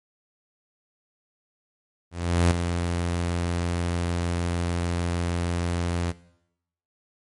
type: tone with ADSR envelope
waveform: sawtooth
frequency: 86.5 Hz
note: F2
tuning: 16 cents flat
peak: -12 dBFS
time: 2.11-6.13 s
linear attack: 400 ms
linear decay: 9 ms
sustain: -8 dB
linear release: 31 ms
effects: noise-tail reverb RT60 0.8 s tail -19 dB re dry + MP3 48 kbps